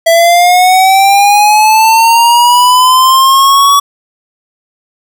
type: linear sweep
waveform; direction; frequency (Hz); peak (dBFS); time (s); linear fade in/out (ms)
square; up; 659.3 to 1135; -4; 0.06-3.8; 10
effects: none